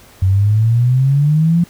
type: exponential sweep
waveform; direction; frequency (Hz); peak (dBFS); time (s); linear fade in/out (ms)
sine; up; 92.5 to 174.61; -9; 0.22-1.64; 5
effects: pink hiss -44 dBFS RMS until 1.69 s